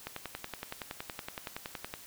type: click train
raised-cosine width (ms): 0.3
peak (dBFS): -21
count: 21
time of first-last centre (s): 0.07-1.939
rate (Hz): 10.7
effects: white hiss -51 dBFS RMS until 2.06 s